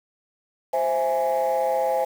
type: chord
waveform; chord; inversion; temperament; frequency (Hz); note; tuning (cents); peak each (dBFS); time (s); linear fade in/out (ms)
sine; C augmented; none; equal; 523.3 / 659.3 / 830.6; C5 / E5 / G#5; 0 / 0 / 0; -22 / -24 / -23; 0.73-2.05; 10
effects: tanh soft clip ceiling -15 dBFS + 7-bit